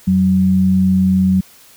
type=tone pair together; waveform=sine; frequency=88.58 / 187.7 Hz; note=F2 / F#3; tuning=+25 / +25 cents; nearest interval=octave + minor second; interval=1300 cents; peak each=-20 / -10 dBFS; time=0.07-1.41 s; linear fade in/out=10 ms; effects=white hiss -45 dBFS RMS until 1.76 s

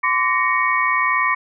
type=tone cluster; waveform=sine; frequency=1029 / 1150 / 1865 / 2232 Hz; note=C6 / D6 / A#6 / C#7; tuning=-29 / -37 / 0 / +11 cents; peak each=-21 dBFS; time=0.03-1.35 s; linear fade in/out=10 ms; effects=none

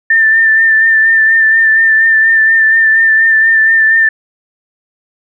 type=tone with vibrato; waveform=sine; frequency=1786 Hz; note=A6; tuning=25 cents sharp; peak=-5 dBFS; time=0.1-4.09 s; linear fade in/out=5 ms; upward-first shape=sine; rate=4.2 Hz; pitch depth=26 cents each way; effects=none

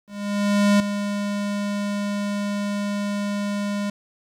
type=tone with ADSR envelope; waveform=square; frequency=203.6 Hz; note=G#3; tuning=34 cents flat; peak=-14 dBFS; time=0.07-3.9 s; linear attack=730 ms; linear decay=3 ms; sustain=-10 dB; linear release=4 ms; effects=low-pass 9000 Hz 12 dB/octave + 9-bit

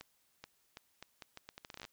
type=accelerating click train; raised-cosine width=0.2 ms; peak=-29 dBFS; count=17; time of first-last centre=0.01-1.851 s; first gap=430 ms; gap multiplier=0.77; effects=white hiss -74 dBFS RMS until 1.92 s

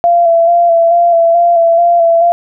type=tone with vibrato; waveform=sine; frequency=680 Hz; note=F5; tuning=46 cents flat; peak=-5 dBFS; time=0.04-2.32 s; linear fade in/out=0 ms; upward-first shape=square; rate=2.3 Hz; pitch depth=25 cents each way; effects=none

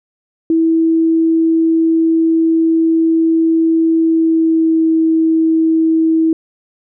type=tone with pitch glide; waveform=sine; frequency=326.1 to 322.7 Hz; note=E4 to E4; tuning=-19 to -37 cents; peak=-9 dBFS; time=0.5-6.33 s; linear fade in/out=2 ms; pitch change=-18 cents; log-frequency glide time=3.99-4.89 s; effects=none

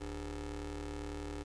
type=ring-modulated tone; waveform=25% pulse; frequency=110 Hz; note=A2; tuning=in tune; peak=-33 dBFS; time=0-1.44 s; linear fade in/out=20 ms; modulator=184 Hz; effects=resampled to 22050 Hz + 11-bit

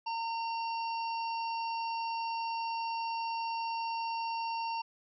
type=harmonic tone; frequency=915 Hz; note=A#5; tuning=32 cents flat; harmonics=1 / 3 / 5 / 6; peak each=-33 / -43 / -47 / -49 dBFS; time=0.06-4.82 s; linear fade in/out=10 ms; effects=none

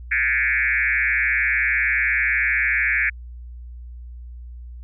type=tone with frequency modulation; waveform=sine; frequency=1975.5 Hz; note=B6; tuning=in tune; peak=-17 dBFS; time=0.11-3.1 s; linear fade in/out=10 ms; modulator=129 Hz; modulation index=3; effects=added 60 Hz sine -34 dBFS peak until 4.83 s

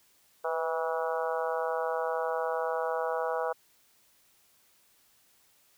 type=harmonic tone with a mistuned harmonic; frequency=161.9 Hz; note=E3; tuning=31 cents flat; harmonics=3 / 4 / 5 / 6 / 7 / 8 / 9; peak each=-32 / -34 / -36 / -38 / -39 / -40 / -41 dBFS; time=0.44-3.53 s; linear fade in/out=10 ms; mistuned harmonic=3; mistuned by=+37 cents; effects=white hiss -65 dBFS RMS until 5.77 s

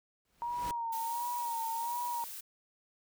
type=noise with exponential growth; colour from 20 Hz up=pink; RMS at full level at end=-40 dBFS; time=0.25-0.71 s; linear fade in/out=1 ms; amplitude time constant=100 ms
type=tone with vibrato; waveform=sine; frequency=938 Hz; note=A#5; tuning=11 cents sharp; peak=-33 dBFS; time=0.42-2.24 s; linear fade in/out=0 ms; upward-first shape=sine; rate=1.4 Hz; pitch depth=54 cents each way
type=noise; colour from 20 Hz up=blue; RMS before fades=-44 dBFS; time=0.92-2.41 s; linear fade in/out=10 ms
effects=none

